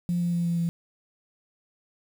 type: tone with pitch steps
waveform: sine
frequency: 174.61 / 173.2 / 171.81 / 170.42 / 169.05 Hz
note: F3 / F3 / F3 / F3 / E3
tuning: 0 / -14 / -28 / -42 / +44 cents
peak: -22 dBFS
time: 0.09-0.69 s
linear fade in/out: 0 ms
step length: 120 ms
effects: tanh soft clip ceiling -18 dBFS + 8-bit